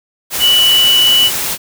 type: tone in noise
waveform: sine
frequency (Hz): 2960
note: F#7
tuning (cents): 0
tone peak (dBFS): -7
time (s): 0.39-1.31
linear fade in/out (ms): 50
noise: white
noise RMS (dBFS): -18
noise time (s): 0.3-1.58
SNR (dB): +8
effects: none